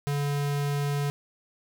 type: tone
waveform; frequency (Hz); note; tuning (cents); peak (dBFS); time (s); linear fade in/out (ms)
square; 143.4; D3; -41; -26; 0.07-1.1; 0
effects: none